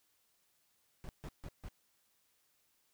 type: noise bursts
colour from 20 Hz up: brown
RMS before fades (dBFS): -45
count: 4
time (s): 1.04-1.686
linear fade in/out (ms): 0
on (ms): 49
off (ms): 150
effects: white hiss -75 dBFS RMS until 2.93 s